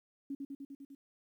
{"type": "tone with echo", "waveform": "sine", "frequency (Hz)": 277.2, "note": "C#4", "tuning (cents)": 0, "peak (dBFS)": -36, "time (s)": [0.3, 0.35], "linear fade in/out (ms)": 5, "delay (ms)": 100, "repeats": 6, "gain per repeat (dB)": -2, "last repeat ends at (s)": 0.95, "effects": ["12-bit"]}